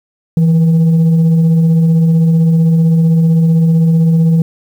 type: tone with frequency modulation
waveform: sine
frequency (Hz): 164.81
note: E3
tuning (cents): 0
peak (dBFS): -5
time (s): 0.37-4.42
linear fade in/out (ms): 2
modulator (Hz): 314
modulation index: 0.2
effects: tanh soft clip ceiling -3 dBFS + 7-bit